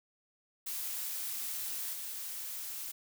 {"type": "noise with level steps", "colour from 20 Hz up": "blue", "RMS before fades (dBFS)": [-38, -41], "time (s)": [0.66, 2.92], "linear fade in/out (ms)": 10, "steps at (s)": 1.93, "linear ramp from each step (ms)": 5, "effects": []}